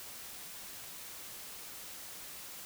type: silence
effects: white hiss -47 dBFS RMS until 2.65 s